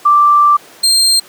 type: tone pair in turn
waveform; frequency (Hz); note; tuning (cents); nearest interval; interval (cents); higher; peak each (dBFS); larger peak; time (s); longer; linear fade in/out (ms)
sine / 30% pulse; 1174.7 / 4186; D6 / C8; 0 / 0; octave + minor seventh; 2200; second; -5; neither; 0.05-0.57 / 0.83-1.2; first; 10
effects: pink hiss -39 dBFS RMS until 1.28 s + high-pass 300 Hz 12 dB/octave